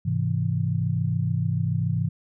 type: chord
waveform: sine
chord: Ab augmented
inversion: none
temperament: equal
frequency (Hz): 103.83 / 130.81 / 164.81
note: Ab2 / C3 / E3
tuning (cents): 0 / 0 / 0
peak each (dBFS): -26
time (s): 0.05-2.09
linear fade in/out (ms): 10
effects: none